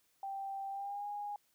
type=tone with pitch glide; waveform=sine; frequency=784 to 822.5 Hz; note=G5 to G#5; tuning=0 to -17 cents; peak=-38 dBFS; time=0.23-1.36 s; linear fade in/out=2 ms; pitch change=+83 cents; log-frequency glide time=0.7-1.07 s; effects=white hiss -74 dBFS RMS until 1.54 s